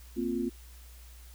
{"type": "chord", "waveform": "sine", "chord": "Bb suspended second", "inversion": "none", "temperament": "equal", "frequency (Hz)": [233.1, 261.6, 349.2], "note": ["Bb3", "C4", "F4"], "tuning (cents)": [0, 0, 0], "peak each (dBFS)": -33, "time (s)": [0.16, 0.5], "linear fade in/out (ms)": 20, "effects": ["added 60 Hz sine -48 dBFS peak until 1.34 s", "white hiss -57 dBFS RMS until 1.34 s"]}